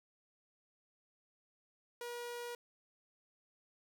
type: tone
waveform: sawtooth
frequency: 479.8 Hz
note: A#4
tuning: 50 cents sharp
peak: -38 dBFS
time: 2.01-2.55 s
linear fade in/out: 2 ms
effects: none